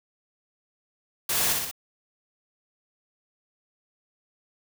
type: noise with echo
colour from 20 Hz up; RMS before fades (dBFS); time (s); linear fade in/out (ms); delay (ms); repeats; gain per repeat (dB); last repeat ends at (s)
white; -26; 1.29-1.53; 5; 61; 3; -3; 1.713
effects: none